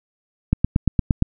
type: click train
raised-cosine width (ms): 5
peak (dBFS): -3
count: 7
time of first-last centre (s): 0.53-1.224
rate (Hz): 8.65
effects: none